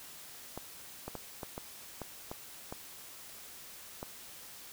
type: clicks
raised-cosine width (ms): 1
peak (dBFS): -25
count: 9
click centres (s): 0.576 / 1.08 / 1.153 / 1.432 / 1.579 / 2.017 / 2.315 / 2.725 / 4.029
effects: white hiss -50 dBFS RMS until 4.72 s